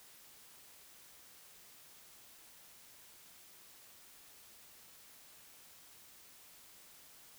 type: silence
effects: white hiss -59 dBFS RMS until 7.38 s